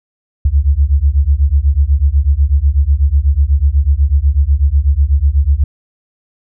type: beating tone pair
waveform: sine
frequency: 66.8 / 74.9 Hz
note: C2 / D2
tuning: +36 / +35 cents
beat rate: 8.1 Hz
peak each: -11 dBFS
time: 0.45-5.64 s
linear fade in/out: 5 ms
effects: none